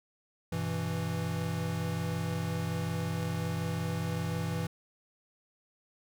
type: chord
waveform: square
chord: E minor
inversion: first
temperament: equal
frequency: 98 / 123.47 / 164.81 Hz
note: G2 / B2 / E3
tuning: 0 / 0 / 0 cents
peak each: -37 / -39 / -34 dBFS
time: 0.52-4.67 s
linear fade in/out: 5 ms
effects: none